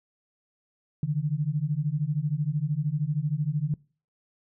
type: beating tone pair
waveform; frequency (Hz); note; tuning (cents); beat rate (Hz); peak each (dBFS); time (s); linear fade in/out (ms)
sine; 142.6 / 155.6; C#3 / D#3; +49 / 0; 13; -27; 1.03-3.74; 2
effects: noise-tail reverb RT60 0.4 s tail -24 dB re dry